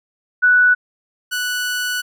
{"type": "tone pair in turn", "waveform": ["sine", "sawtooth"], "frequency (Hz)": [1480, 1480], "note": ["F#6", "F#6"], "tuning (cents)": [0, 0], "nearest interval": "unison", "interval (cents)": 0, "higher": "neither", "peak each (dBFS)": [-9, -16], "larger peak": "first", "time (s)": [[0.42, 0.75], [1.31, 2.02]], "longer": "second", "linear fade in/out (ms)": 20, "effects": []}